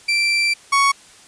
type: tone pair in turn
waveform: 30% pulse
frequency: 2349 / 1113.1 Hz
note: D7 / C#6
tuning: 0 / +7 cents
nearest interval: octave + minor second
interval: 1293 cents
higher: first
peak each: -13 / -10 dBFS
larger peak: second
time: 0.08-0.54 / 0.72-0.92 s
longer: first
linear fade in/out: 10 ms
effects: white hiss -46 dBFS RMS until 1.27 s + resampled to 22050 Hz